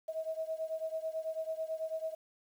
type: beating tone pair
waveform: sine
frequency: 637 / 646.1 Hz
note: D#5 / E5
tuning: +41 / -35 cents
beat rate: 9.1 Hz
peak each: -37 / -39 dBFS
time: 0.08-2.15 s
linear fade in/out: 10 ms
effects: 10-bit

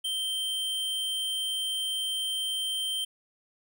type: tone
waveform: square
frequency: 3131 Hz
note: G7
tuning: 3 cents flat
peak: -29 dBFS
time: 0.04-3.05 s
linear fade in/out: 10 ms
effects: none

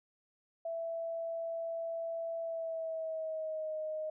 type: tone with pitch glide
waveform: sine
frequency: 663 to 622.2 Hz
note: E5 to D#5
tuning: +10 to 0 cents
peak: -35 dBFS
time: 0.65-4.1 s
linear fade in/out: 5 ms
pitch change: -110 cents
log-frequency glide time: 2.41-3.76 s
effects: none

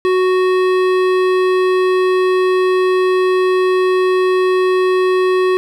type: tone with hard clipping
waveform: sine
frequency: 370 Hz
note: F#4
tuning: in tune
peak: -13 dBFS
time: 0.05-5.57 s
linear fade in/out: 0 ms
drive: 15 dB
effects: none

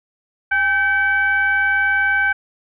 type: tone with frequency modulation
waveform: sine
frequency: 1547 Hz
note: G6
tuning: 23 cents flat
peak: -14 dBFS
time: 0.51-2.33 s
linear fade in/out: 10 ms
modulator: 739 Hz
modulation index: 0.59
effects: none

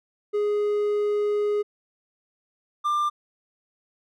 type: tone pair in turn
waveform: triangle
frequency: 415.3 / 1191 Hz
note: G#4 / D6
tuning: 0 / +24 cents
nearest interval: octave + tritone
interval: 1824 cents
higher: second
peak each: -19 dBFS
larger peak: neither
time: 0.33-1.63 / 2.84-3.1 s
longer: first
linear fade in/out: 20 ms
effects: none

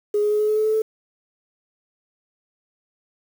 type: tone with pitch steps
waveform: sine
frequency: 415.3 / 418.4 / 421.6 / 424.8 / 428 / 431.2 / 434.4 / 437.7 Hz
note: G#4 / G#4 / G#4 / G#4 / A4 / A4 / A4 / A4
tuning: 0 / +13 / +26 / +39 / -48 / -35 / -22 / -9 cents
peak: -16 dBFS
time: 0.14-0.82 s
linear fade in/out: 5 ms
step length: 85 ms
effects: tanh soft clip ceiling -12 dBFS + 7-bit

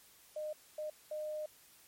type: tone bursts at uneven times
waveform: sine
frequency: 611 Hz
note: D#5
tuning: 32 cents flat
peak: -37 dBFS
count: 3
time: 0.36-0.53 / 0.78-0.9 / 1.11-1.46 s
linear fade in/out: 5 ms
effects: white hiss -62 dBFS RMS until 1.87 s + MP3 64 kbps

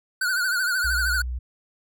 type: tone with vibrato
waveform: square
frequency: 1480 Hz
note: F#6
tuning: in tune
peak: -22 dBFS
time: 0.21-1.22 s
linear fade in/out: 5 ms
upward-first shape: triangle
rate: 13 Hz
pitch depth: 100 cents each way
type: tone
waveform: sine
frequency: 61.74 Hz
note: B1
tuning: in tune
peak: -26 dBFS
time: 0.84-1.39 s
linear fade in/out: 10 ms
effects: none

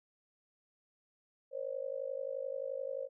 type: tone with amplitude modulation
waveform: sine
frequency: 538 Hz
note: C5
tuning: 48 cents sharp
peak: -32 dBFS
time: 1.51-3.09 s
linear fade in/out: 50 ms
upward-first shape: sine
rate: 51.5 Hz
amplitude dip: 95%
effects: none

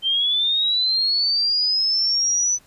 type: linear sweep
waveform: sine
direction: up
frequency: 3109 to 6020 Hz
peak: -17 dBFS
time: 0.02-2.59 s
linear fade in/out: 50 ms
effects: pink hiss -55 dBFS RMS until 2.66 s + resampled to 32000 Hz

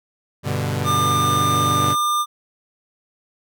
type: chord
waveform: sawtooth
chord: G major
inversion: none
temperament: equal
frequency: 98 / 123.47 / 146.83 Hz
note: G2 / B2 / D3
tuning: 0 / 0 / 0 cents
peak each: -21 dBFS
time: 0.43-1.96 s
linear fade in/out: 50 ms
type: tone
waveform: square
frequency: 1200 Hz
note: D6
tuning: 37 cents sharp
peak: -18 dBFS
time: 0.84-2.26 s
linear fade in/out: 50 ms
effects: none

